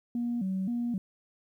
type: tone with vibrato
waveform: sine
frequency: 212.6 Hz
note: G#3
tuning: 41 cents sharp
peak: -27 dBFS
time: 0.15-0.98 s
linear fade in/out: 2 ms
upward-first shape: square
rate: 1.9 Hz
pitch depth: 200 cents each way
effects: tanh soft clip ceiling -24 dBFS + 11-bit